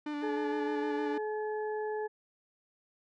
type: tone with vibrato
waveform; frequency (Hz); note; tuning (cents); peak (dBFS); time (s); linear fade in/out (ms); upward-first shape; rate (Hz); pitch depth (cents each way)
45% pulse; 295.5; D4; +11; -34; 0.06-1.18; 5; square; 6.5; 19
type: harmonic tone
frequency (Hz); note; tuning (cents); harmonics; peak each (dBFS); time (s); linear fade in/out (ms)
427.7; A4; -49; 1 / 2 / 4; -33 / -39 / -45; 0.22-2.08; 20
effects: low-pass 3000 Hz 12 dB/octave